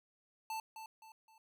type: tone with echo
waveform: square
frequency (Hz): 884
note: A5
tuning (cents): +8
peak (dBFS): -39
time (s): 0.5-0.6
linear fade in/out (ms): 2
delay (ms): 260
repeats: 3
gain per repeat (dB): -8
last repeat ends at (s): 1.38
effects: none